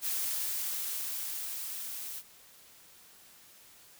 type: noise with level ramp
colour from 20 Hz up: blue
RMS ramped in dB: -32 to -41 dBFS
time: 0.01-2.23 s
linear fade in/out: 50 ms
effects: white hiss -57 dBFS RMS until 3.99 s